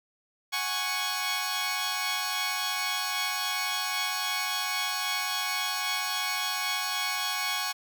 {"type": "chord", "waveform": "10% pulse", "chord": "F# suspended second", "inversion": "none", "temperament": "equal", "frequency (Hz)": [740, 830.6, 1108.7], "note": ["F#5", "G#5", "C#6"], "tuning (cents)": [0, 0, 0], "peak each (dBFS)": [-27, -25, -22], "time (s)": [0.52, 7.73], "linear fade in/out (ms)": 20, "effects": []}